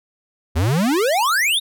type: exponential sweep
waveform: square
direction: up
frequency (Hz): 73.42 to 3846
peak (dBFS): -16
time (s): 0.55-1.6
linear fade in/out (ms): 20
effects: none